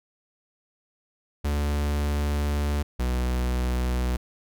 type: tone pair in turn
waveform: 45% pulse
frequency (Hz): 73 / 61.98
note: D2 / B1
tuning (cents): -10 / +7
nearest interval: minor third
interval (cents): 283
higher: first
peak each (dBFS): -23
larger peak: neither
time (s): 1.44-2.83 / 2.99-4.17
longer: first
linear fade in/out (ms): 10
effects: none